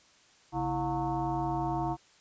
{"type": "tone with frequency modulation", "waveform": "sine", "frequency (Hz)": 523.3, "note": "C5", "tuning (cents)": 0, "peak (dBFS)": -28, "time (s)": [0.52, 1.97], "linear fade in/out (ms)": 50, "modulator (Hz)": 193, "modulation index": 2.4, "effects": ["white hiss -61 dBFS RMS until 2.2 s", "resampled to 16000 Hz"]}